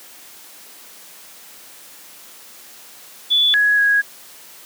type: tone with pitch steps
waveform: sine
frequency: 3452 / 1673 / 1654 Hz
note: A7 / G#6 / G#6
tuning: -34 / +12 / -8 cents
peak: -12 dBFS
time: 3.3-4.02 s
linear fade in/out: 20 ms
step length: 240 ms
effects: white hiss -42 dBFS RMS until 4.65 s + high-pass 200 Hz 12 dB/octave